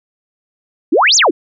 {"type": "exponential two-way sweep", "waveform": "sine", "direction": "up then down", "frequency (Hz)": [261.6, 7459, 261.6], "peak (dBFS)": -7, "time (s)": [0.92, 1.31], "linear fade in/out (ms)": 10, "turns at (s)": 1.16, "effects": []}